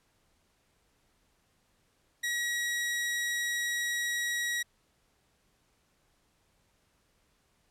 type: tone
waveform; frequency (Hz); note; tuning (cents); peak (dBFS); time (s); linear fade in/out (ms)
sawtooth; 1911; A#6; +43; -26; 2.23-4.63; 10
effects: pink hiss -71 dBFS RMS until 7.7 s + low-pass 12000 Hz 12 dB/octave